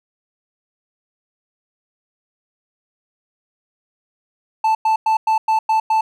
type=tone bursts; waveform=triangle; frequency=880 Hz; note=A5; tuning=in tune; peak=-11 dBFS; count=7; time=4.64-6.01 s; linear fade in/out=5 ms; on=110 ms; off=100 ms; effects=none